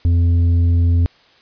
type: tone with tanh clipping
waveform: triangle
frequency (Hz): 85.7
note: F2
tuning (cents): -32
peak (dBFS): -12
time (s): 0.05-1.06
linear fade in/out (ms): 0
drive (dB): 10
effects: white hiss -51 dBFS RMS until 1.41 s + resampled to 11025 Hz